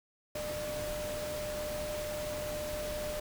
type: tone in noise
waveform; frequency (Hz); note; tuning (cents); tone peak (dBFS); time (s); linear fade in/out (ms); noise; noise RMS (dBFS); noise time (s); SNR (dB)
sine; 600; D5; +37; -36; 0.35-3.2; 5; pink; -41; 0.35-3.2; +2
effects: none